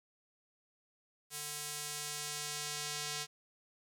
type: tone with band-pass filter sweep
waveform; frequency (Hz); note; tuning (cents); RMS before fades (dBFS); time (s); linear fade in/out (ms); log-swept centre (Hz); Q
square; 148.3; D3; +17; -41; 1.3-3.27; 50; 10000 to 5700; 0.92
effects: none